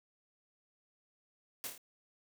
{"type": "noise with echo", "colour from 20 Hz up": "white", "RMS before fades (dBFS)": -40, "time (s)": [1.64, 1.67], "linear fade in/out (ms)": 0, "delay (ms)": 27, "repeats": 4, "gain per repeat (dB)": -4, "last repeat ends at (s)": 1.778, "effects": ["high-pass 80 Hz 12 dB/octave"]}